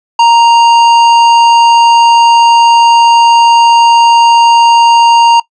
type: tone with hard clipping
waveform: sine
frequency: 932.3 Hz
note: A#5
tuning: in tune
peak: -4 dBFS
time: 0.19-5.4 s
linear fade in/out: 5 ms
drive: 11 dB
effects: noise-tail reverb RT60 0.1 s tail -20 dB re dry + resampled to 22050 Hz